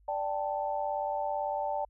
sine chord, D suspended fourth, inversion none, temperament just, 587.3 / 783.1 / 881 Hz, D5 / G5 / A5, 0 / -2 / +2 cents, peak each -34 dBFS, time 0.08-1.85 s, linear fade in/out 5 ms, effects added 50 Hz sine -59 dBFS peak until 1.89 s

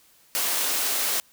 white high-pass noise, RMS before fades -25 dBFS, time 0.35-1.2 s, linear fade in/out 0 ms, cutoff 320 Hz, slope 12 dB/octave, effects white hiss -58 dBFS RMS until 1.32 s

